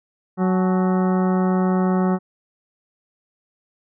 harmonic tone with a mistuned harmonic, 185.6 Hz, F#3, 6 cents sharp, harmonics 1 / 2 / 3 / 4 / 5 / 6 / 7 / 8 / 10, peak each -17 / -24 / -30 / -29 / -32 / -33 / -34 / -40 / -43 dBFS, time 0.37-2.19 s, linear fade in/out 50 ms, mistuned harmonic 5, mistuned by -110 cents, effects none

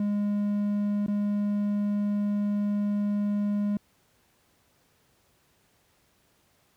triangle tone with dropouts, 205.4 Hz, G#3, 19 cents flat, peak -22 dBFS, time 0-3.77 s, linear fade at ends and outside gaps 2 ms, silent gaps 1.063-1.081 s, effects pink hiss -66 dBFS RMS until 6.76 s + high-pass 60 Hz 12 dB/octave

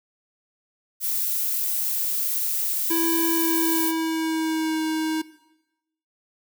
violet noise, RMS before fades -25 dBFS, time 1-3.93 s, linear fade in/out 50 ms
square tone with pitch glide, 330.6 to 316 Hz, E4 to D#4, +5 to +27 cents, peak -23 dBFS, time 2.9-5.22 s, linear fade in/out 10 ms, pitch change -78 cents, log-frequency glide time 3.35-4.81 s
effects noise-tail reverb RT60 0.9 s tail -17 dB re dry

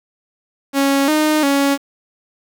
sawtooth tone with pitch steps, 276.2 / 307 / 279.1 Hz, C#4 / D#4 / C#4, -6 / -23 / +12 cents, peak -9 dBFS, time 0.73-1.78 s, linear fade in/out 50 ms, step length 350 ms, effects 7-bit

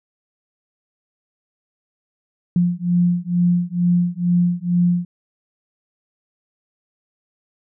sine beating tone pair, 174.61 / 176.81 Hz, F3 / F3, 0 / +22 cents, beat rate 2.2 Hz, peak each -18 dBFS, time 2.56-5.05 s, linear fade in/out 2 ms, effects none

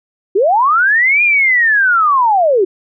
sine linear two-way sweep, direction up then down, 351.6 to 2455 to 351.6 Hz, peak -8 dBFS, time 0.35-2.65 s, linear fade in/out 10 ms, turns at 1.23 s, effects none

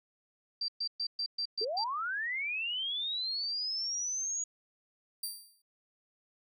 sine tone bursts, 4699 Hz, D8, in tune, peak -31 dBFS, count 7, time 0.61-1.841 s, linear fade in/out 5 ms, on 73 ms, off 120 ms
sine linear sweep, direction up, 400.2 to 6790 Hz, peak -32 dBFS, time 1.61-4.44 s, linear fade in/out 5 ms
15% pulse tone with exponential decay, 4699 Hz, D8, in tune, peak -26 dBFS, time 5.23-5.62 s, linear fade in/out 5 ms, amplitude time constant 83 ms
effects none

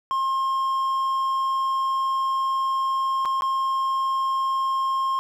triangle tone with dropouts, 1067 Hz, C6, 34 cents sharp, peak -19 dBFS, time 0.11-5.19 s, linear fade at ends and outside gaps 0 ms, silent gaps 3.251-3.256 / 3.409-3.421 s, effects none

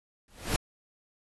pink noise with exponential growth, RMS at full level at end -25 dBFS, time 0.28-0.56 s, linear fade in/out 1 ms, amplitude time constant 59 ms, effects AAC 32 kbps

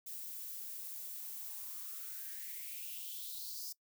violet noise with high-pass filter sweep, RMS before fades -45 dBFS, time 0.06-3.73 s, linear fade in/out 10 ms, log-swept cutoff 270 to 5300 Hz, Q 5.4, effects noise-tail reverb RT60 0.1 s tail -21 dB re dry

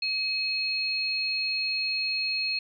sine tone pair together, 2545 / 4275 Hz, D#7 / C8, +39 / +36 cents, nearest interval major sixth, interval 897 cents, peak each -29 / -28 dBFS, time 0.02-2.59 s, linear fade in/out 5 ms, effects none

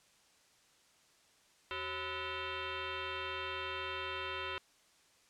sine tone with frequency modulation, 840 Hz, G#5, 19 cents sharp, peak -37 dBFS, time 1.71-4.58 s, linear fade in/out 0 ms, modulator 461 Hz, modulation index 5.6, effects white hiss -67 dBFS RMS until 5.29 s + low-pass 8000 Hz 12 dB/octave

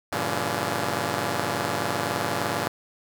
5% pulse chord, G diminished seventh, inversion none, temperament just, 98 / 117.6 / 141.12 / 169.34 Hz, G2 / Bb2 / Db3 / Fb3, 0 / +16 / +31 / +47 cents, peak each -20 dBFS, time 0.12-2.68 s, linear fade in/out 5 ms, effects none

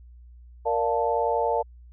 sine chord, Bb major seventh, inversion none, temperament equal, 466.2 / 587.3 / 698.5 / 880 Hz, Bb4 / D5 / F5 / A5, 0 / 0 / 0 / 0 cents, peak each -26 / -28 / -28 / -26 dBFS, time 0.65-1.63 s, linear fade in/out 20 ms, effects added 60 Hz sine -45 dBFS peak until 1.92 s

